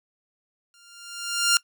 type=tone with exponential growth; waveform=10% pulse; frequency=1396.9 Hz; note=F6; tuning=in tune; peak=-7 dBFS; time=0.74-1.57 s; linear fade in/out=1 ms; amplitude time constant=180 ms; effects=noise-tail reverb RT60 0.1 s tail -21 dB re dry